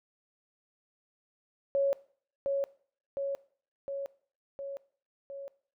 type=tone with echo; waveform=sine; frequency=554.4 Hz; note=C#5; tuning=in tune; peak=-24 dBFS; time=1.75-1.93 s; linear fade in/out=0 ms; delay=710 ms; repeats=5; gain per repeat=-3 dB; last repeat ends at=5.48 s; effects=noise-tail reverb RT60 0.5 s tail -20 dB re dry